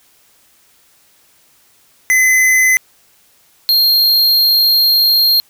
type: tone pair in turn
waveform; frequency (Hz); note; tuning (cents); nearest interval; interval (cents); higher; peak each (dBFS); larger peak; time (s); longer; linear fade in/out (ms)
square; 2032 / 4217; B6 / C8; +49 / +13; octave + minor second; 1264; second; -9; neither; 2.1-2.77 / 3.69-5.4; second; 0
effects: white hiss -52 dBFS RMS until 5.49 s